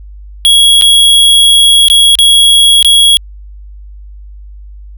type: tone with dropouts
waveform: square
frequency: 3322 Hz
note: G#7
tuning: in tune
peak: -3 dBFS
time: 0.45-3.17 s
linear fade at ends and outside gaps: 0 ms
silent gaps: 0.812-0.821 / 1.884-1.9 / 2.153-2.188 / 2.827-2.847 s
effects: added 50 Hz sine -27 dBFS peak until 4.97 s